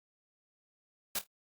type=noise with echo; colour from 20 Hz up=white; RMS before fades=-33 dBFS; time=1.15-1.19 s; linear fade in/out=5 ms; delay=26 ms; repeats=3; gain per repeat=-12 dB; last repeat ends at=1.268 s; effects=Opus 48 kbps